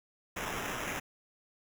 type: noise with sample-and-hold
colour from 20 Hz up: violet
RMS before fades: -37 dBFS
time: 0.36-1 s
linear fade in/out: 10 ms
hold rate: 4410 Hz
effects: none